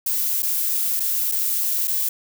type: noise with dropouts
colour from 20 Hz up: violet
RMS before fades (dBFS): -22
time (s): 0.06-2.09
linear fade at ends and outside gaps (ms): 5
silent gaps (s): 0.423-0.429 / 0.997-1.002 / 1.316-1.32 / 1.874-1.878
effects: none